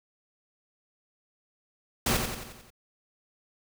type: noise with echo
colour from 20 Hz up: pink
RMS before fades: -25 dBFS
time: 2.06-2.17 s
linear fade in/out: 5 ms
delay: 89 ms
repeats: 6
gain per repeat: -5 dB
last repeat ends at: 2.704 s
effects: none